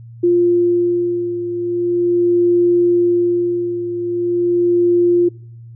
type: beating tone pair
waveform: sine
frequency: 349.2 / 349.61 Hz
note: F4 / F4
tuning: 0 / +2 cents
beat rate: 0.41 Hz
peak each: -13 / -19 dBFS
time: 0.23-5.29 s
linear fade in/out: 10 ms
effects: noise-tail reverb RT60 0.7 s tail -25 dB re dry + added 116 Hz sine -34 dBFS peak until 5.75 s